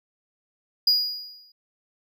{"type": "tone with exponential decay", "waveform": "triangle", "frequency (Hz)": 4891, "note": "D#8", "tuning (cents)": -31, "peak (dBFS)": -13, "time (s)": [0.87, 1.52], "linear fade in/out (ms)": 5, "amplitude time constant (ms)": 140, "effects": []}